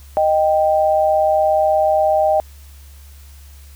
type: tone pair together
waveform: sine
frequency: 620.6 / 784 Hz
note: D#5 / G5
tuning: -5 / 0 cents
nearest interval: major third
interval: 405 cents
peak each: -14 / -16 dBFS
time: 0.17-2.4 s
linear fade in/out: 0 ms
effects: added 70 Hz sine -38 dBFS peak until 3.75 s + white hiss -49 dBFS RMS until 3.75 s